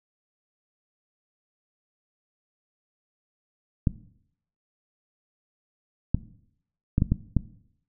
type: clicks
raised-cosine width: 5 ms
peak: -8 dBFS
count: 6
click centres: 3.872 / 6.146 / 6.981 / 7.021 / 7.12 / 7.367 s
effects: noise-tail reverb RT60 0.7 s tail -17 dB re dry